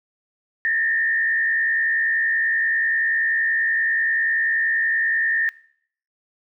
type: tone with frequency modulation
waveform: sine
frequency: 1813 Hz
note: A#6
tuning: 49 cents flat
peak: -18 dBFS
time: 0.65-5.49 s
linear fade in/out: 0 ms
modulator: 70.4 Hz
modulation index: 0.9
effects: noise-tail reverb RT60 0.6 s tail -21 dB re dry